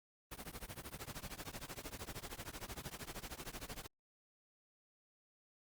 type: noise with tremolo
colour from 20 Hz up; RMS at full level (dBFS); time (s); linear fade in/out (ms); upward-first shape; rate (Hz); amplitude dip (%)
pink; -44; 0.31-3.87; 10; triangle; 13; 100
effects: Opus 32 kbps